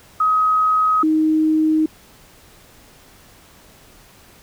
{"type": "tone pair in turn", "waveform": "sine", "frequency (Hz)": [1265, 312.9], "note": ["D#6", "D#4"], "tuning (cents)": [28, 10], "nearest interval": "2 octaves", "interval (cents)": 2418, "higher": "first", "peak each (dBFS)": -13, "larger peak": "neither", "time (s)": [[0.2, 1.03], [1.03, 1.86]], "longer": "neither", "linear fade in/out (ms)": 5, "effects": ["pink hiss -48 dBFS RMS until 4.42 s"]}